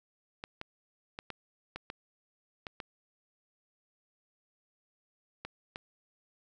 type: clicks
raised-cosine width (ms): 0.3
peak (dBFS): -23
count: 10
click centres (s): 0.439 / 0.614 / 1.189 / 1.303 / 1.76 / 1.901 / 2.668 / 2.802 / 5.45 / 5.759
effects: none